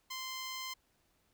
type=tone; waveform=10% pulse; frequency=1041 Hz; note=C6; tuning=9 cents flat; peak=-31 dBFS; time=0.1-0.74 s; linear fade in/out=10 ms; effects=pink hiss -74 dBFS RMS until 1.33 s